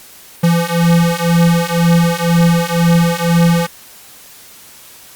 square beating tone pair, 168.5 / 170.5 Hz, E3 / F3, +38 / -41 cents, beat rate 2 Hz, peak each -14 / -13 dBFS, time 0.43-3.67 s, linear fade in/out 10 ms, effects white hiss -39 dBFS RMS until 5.15 s + Opus 48 kbps

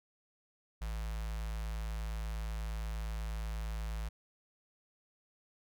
square tone with notch filter, 54.2 Hz, A1, 25 cents flat, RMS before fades -38 dBFS, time 0.81-4.09 s, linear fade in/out 10 ms, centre 310 Hz, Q 0.58, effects none

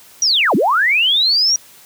sine linear two-way sweep, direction down then up, 5950 to 166.2 to 5790 Hz, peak -11 dBFS, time 0.22-1.56 s, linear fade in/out 2 ms, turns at 0.55 s, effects white hiss -44 dBFS RMS until 1.85 s + high-pass 60 Hz 12 dB/octave

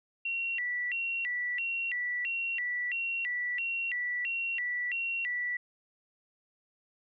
sine tone with vibrato, 2316 Hz, D7, 25 cents flat, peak -30 dBFS, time 0.25-5.57 s, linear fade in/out 5 ms, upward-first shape square, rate 1.5 Hz, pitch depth 290 cents each way, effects none

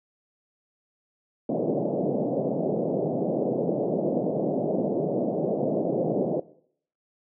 white band-pass noise, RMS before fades -26 dBFS, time 1.49-6.4 s, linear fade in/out 5 ms, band 140 to 640 Hz, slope 48 dB/octave, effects noise-tail reverb RT60 0.6 s tail -18 dB re dry

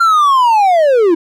triangle linear sweep, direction down, 1390 to 314.6 Hz, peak -5 dBFS, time 0-1.15 s, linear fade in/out 10 ms, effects none

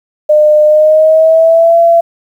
sine tone with pitch glide, 605 to 675.2 Hz, D#5 to E5, -49 to +41 cents, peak -3 dBFS, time 0.29-2.01 s, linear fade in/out 10 ms, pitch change +190 cents, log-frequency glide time 0.65-1.78 s, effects 7-bit

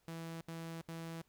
sawtooth tone bursts, 164.81 Hz, E3, in tune, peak -39 dBFS, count 3, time 0.08-1.216 s, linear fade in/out 0 ms, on 330 ms, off 73 ms, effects pink hiss -75 dBFS RMS until 1.28 s

